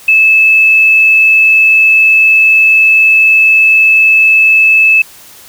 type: tone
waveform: sine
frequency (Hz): 2612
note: E7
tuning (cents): -17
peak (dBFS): -3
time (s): 0.08-5.02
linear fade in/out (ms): 5
effects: white hiss -36 dBFS RMS until 5.48 s

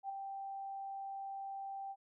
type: tone with ADSR envelope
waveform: sine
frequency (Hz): 784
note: G5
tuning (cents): 0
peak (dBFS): -36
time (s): 0.03-1.96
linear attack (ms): 63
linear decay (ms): 10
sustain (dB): -5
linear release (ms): 52
effects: none

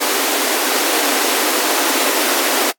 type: high-pass noise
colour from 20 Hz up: pink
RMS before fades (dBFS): -17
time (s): 0-2.72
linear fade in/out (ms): 20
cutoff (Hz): 260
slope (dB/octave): 96
effects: noise-tail reverb RT60 0.1 s tail -22 dB re dry + AAC 64 kbps

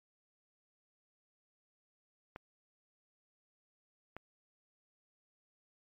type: clicks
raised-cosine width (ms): 0.5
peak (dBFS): -29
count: 2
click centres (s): 2.361 / 4.166
effects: MP3 48 kbps

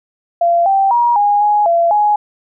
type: tone with pitch steps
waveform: sine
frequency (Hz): 686 / 781 / 953 / 821 / 833 / 680 / 835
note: F5 / G5 / A#5 / G#5 / G#5 / F5 / G#5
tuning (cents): -31 / -7 / +38 / -20 / +5 / -46 / +9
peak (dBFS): -9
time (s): 0.41-2.16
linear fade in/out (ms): 5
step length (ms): 250
effects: none

